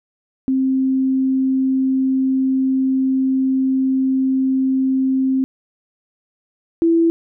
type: tone pair in turn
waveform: sine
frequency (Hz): 263.8 / 332.4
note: C4 / E4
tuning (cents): +14 / +15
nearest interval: major third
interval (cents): 401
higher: second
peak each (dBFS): -14 / -11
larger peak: second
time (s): 0.48-5.44 / 6.82-7.1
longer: first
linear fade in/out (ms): 0
effects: none

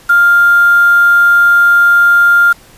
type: tone with quantisation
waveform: sine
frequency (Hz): 1400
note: F6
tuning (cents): +4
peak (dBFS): -4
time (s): 0.09-2.53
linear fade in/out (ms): 10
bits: 4
effects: pink hiss -41 dBFS RMS until 2.77 s + resampled to 32000 Hz

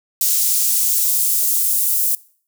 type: noise with high-pass filter sweep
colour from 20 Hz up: white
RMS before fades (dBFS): -17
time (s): 0.21-2.15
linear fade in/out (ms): 2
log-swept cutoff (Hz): 6000 to 9800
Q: 0.85
effects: noise-tail reverb RT60 0.5 s tail -22 dB re dry

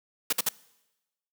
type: noise bursts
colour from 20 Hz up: white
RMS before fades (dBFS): -25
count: 3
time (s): 0.3-0.49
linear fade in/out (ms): 5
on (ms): 28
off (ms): 53
effects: noise-tail reverb RT60 1.0 s tail -22 dB re dry + high-pass 150 Hz 12 dB/octave

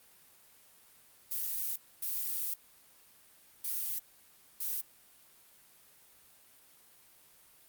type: noise bursts at uneven times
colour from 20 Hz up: violet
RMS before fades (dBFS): -35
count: 4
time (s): 1.31-1.76 / 2.02-2.54 / 3.64-3.99 / 4.6-4.81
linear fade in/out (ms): 5
effects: white hiss -61 dBFS RMS until 7.68 s + Opus 32 kbps

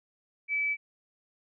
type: tone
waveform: sine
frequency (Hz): 2301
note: D7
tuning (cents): -36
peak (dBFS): -26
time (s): 0.48-0.77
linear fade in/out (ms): 50
effects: none

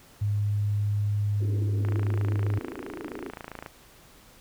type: tone with pitch glide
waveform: sine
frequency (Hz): 103.2 to 102.31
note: G#2 to G#2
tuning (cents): -10 to -25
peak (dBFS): -23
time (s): 0.21-2.59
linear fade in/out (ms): 10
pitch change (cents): -15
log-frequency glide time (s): 1.21-1.85
type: band-pass noise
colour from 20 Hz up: white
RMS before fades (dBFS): -39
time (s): 1.4-3.31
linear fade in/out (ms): 10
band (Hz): 250 to 410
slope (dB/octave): 48
type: click train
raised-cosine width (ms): 0.5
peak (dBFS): -22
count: 51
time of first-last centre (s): 1.85-3.662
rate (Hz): 27.6
effects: pink hiss -54 dBFS RMS until 4.4 s

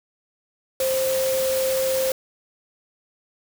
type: tone in noise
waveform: sine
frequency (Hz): 526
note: C5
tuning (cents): +9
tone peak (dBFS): -20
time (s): 0.8-2.12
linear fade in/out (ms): 2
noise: white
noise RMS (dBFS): -29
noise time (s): 0.8-2.12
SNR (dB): +6
effects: none

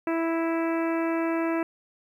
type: harmonic tone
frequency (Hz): 329.6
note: E4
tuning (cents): 0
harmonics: 1 / 2 / 3 / 4 / 5 / 6 / 7 / 8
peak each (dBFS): -25 / -31 / -35 / -37 / -39 / -41 / -42 / -43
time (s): 0.07-1.63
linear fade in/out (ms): 2
effects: 10-bit

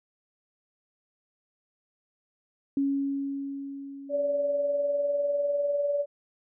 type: tone with exponential decay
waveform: sine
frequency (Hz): 277.2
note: C#4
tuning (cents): 0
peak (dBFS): -22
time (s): 2.77-5.76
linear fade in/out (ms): 2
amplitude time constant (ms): 650
type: tone with tremolo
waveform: sine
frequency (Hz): 575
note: D5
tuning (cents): -37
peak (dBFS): -22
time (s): 4.09-6.06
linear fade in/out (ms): 50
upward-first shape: triangle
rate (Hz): 20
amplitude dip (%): 45
effects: none

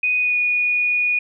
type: tone with pitch glide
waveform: sine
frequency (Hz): 2489 to 2458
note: D#7 to D#7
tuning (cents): 0 to -22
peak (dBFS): -16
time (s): 0.03-1.19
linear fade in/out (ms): 5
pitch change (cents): -22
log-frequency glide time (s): 0.18-0.37
effects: none

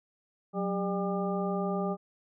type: harmonic tone with a mistuned harmonic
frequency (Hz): 200.2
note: G3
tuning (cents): +37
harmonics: 1 / 2 / 3 / 4 / 6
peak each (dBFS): -31 / -34 / -36 / -37 / -39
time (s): 0.53-1.97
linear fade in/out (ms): 50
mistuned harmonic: 1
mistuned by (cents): -140
effects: none

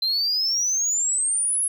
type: exponential sweep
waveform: sine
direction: up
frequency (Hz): 4063 to 10880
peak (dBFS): -18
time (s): 0.02-1.68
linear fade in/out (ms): 5
effects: tanh soft clip ceiling -18 dBFS

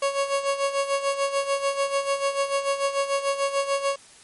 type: tone with tremolo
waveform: 30% pulse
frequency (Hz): 554.4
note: C#5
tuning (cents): 0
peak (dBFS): -17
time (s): 0.02-3.96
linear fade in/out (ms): 5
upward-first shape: sine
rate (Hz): 6.8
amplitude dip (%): 70
effects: white hiss -50 dBFS RMS until 4.23 s + MP3 48 kbps

